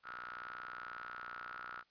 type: ring-modulated tone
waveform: sawtooth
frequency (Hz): 60.4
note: B1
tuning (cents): -38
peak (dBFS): -38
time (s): 0.03-1.84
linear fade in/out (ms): 50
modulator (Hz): 1370
effects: white hiss -74 dBFS RMS until 1.9 s + resampled to 11025 Hz